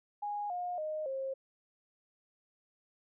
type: tone with pitch steps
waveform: sine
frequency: 825 / 714.1 / 618.1 / 534.9 Hz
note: G#5 / F5 / D#5 / C5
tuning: -12 / +38 / -12 / +38 cents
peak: -34 dBFS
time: 0.22-1.34 s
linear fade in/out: 10 ms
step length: 280 ms
effects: none